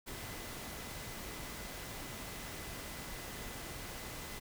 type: tone in noise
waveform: sine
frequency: 2015 Hz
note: B6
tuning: 34 cents sharp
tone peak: -56 dBFS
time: 0.06-4.4 s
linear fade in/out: 20 ms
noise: pink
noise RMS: -45 dBFS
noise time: 0.06-4.4 s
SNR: -14 dB
effects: none